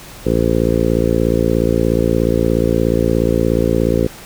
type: harmonic tone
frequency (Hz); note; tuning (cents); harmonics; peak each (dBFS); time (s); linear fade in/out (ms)
56.9; A#1; -41; 1 / 2 / 3 / 4 / 5 / 6 / 7 / 8 / 9; -21 / -21 / -21 / -21 / -21 / -21 / -21 / -21 / -21; 0.25-4.08; 20
effects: pink hiss -36 dBFS RMS until 4.25 s